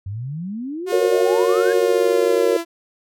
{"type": "exponential sweep", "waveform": "sine", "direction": "up", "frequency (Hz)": [92.5, 1686], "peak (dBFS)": -25, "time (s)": [0.06, 1.73], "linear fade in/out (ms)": 5}
{"type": "tone with pitch glide", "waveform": "sawtooth", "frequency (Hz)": [358.8, 336.7], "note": ["F4", "E4"], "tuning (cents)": [47, 37], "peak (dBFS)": -19, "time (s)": [0.86, 2.65], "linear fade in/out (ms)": 50, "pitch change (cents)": -110, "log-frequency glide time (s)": [1.72, 2.49]}
{"type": "chord", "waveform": "sine", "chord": "F# major", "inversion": "none", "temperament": "just", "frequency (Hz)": [370, 462.5, 555], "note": ["F#4", "A#4", "C#5"], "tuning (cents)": [0, -14, 2], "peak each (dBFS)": [-20, -17, -21], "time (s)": [0.92, 2.57], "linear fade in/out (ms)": 5}
{"effects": []}